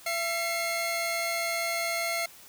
sawtooth tone pair together, 675.6 / 2147 Hz, E5 / C7, +42 / +44 cents, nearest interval octave + minor sixth, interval 2002 cents, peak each -27 dBFS, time 0.06-2.26 s, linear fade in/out 5 ms, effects white hiss -51 dBFS RMS until 2.48 s

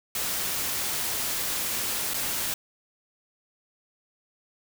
white noise with dropouts, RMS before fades -29 dBFS, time 0.15-2.54 s, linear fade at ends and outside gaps 2 ms, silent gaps 2.137-2.142 s, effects none

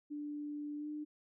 sine tone with pitch glide, 294.5 to 300.2 Hz, D4 to D4, +5 to +38 cents, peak -39 dBFS, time 0.1-1.05 s, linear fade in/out 20 ms, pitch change +33 cents, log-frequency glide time 0.77-0.88 s, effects none

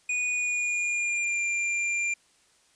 square tone with pitch glide, 2466 to 2385 Hz, D#7 to D7, -16 to +26 cents, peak -26 dBFS, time 0.09-2.14 s, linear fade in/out 5 ms, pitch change -58 cents, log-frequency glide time 0.31-1.41 s, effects white hiss -63 dBFS RMS until 2.75 s + resampled to 22050 Hz

